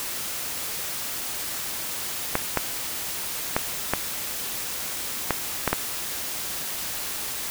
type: clicks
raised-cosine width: 0.5 ms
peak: -5 dBFS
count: 7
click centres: 2.354 / 2.573 / 3.565 / 3.936 / 5.307 / 5.677 / 5.73 s
effects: white hiss -31 dBFS RMS until 7.5 s